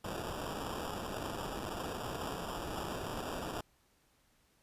violet noise with sample-and-hold, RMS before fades -40 dBFS, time 0.04-3.61 s, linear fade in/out 5 ms, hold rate 2100 Hz, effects pink hiss -71 dBFS RMS until 4.62 s + resampled to 32000 Hz

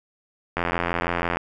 click train, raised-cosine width 0.5 ms, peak -8 dBFS, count 70, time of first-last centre 0.57-1.37 s, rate 86.2 Hz, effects none

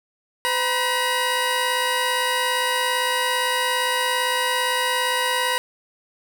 15% pulse tone pair together, 508 / 958.4 Hz, B4 / A#5, +49 / +48 cents, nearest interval major seventh, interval 1099 cents, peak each -18 / -15 dBFS, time 0.45-5.58 s, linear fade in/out 0 ms, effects none

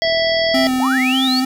harmonic tone, 659.3 Hz, E5, in tune, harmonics 1 / 3 / 5 / 7 / 8, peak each -16 / -21 / -23 / -24 / -25 dBFS, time 0.02-0.67 s, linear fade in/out 0 ms
click train, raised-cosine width 2 ms, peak -23 dBFS, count 31, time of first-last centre 0.05-0.785 s, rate 40.8 Hz
square tone with vibrato, 260 Hz, C4, 11 cents flat, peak -16 dBFS, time 0.54-1.45 s, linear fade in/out 5 ms, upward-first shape square, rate 3.4 Hz, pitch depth 18 cents each way
sine linear sweep, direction up, 698.5 to 4616 Hz, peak -17 dBFS, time 0.8-1.4 s, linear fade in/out 2 ms
effects none

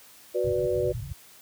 sine chord, B minor, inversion second, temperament equal, 370 / 493.9 / 587.3 Hz, F#4 / B4 / D5, 0 / 0 / 0 cents, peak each -27 / -27 / -29 dBFS, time 0.34-0.93 s, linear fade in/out 20 ms
pink low-pass noise, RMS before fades -31 dBFS, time 0.44-1.13 s, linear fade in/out 5 ms, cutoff 150 Hz, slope 96 dB/octave
effects white hiss -52 dBFS RMS until 1.41 s + high-pass 80 Hz 12 dB/octave

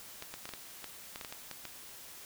clicks, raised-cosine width 0.2 ms, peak -24 dBFS, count 12, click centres 0.224 / 0.34 / 0.455 / 0.491 / 0.537 / 0.843 / 1.159 / 1.212 / 1.248 / 1.325 / 1.513 / 1.653 s, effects white hiss -50 dBFS RMS until 2.25 s

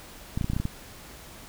clicks, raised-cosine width 5 ms, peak -15 dBFS, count 8, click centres 0.375 / 0.412 / 0.444 / 0.5 / 0.534 / 0.565 / 0.6 / 0.654 s, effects pink hiss -46 dBFS RMS until 1.48 s

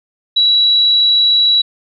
sine tone, 3911 Hz, B7, 18 cents flat, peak -8 dBFS, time 0.36-1.62 s, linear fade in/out 10 ms, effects none

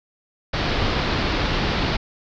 pink low-pass noise, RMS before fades -22 dBFS, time 0.53-1.97 s, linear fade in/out 10 ms, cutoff 4900 Hz, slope 48 dB/octave, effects none

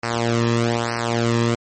sawtooth tone with flanger, 117 Hz, A#2, 7 cents sharp, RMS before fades -20 dBFS, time 0.03-1.55 s, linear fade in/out 5 ms, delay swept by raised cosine 0.28 to 1.38 ms, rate 1.1 Hz, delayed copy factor -0.8, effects MP3 32 kbps

